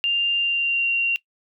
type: tone with pitch glide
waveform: sine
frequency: 2794 to 2760 Hz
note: F7 to F7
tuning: 0 to -21 cents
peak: -18 dBFS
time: 0.04-1.16 s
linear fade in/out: 0 ms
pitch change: -21 cents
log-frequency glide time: 0.35-0.88 s
effects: noise-tail reverb RT60 0.1 s tail -20 dB re dry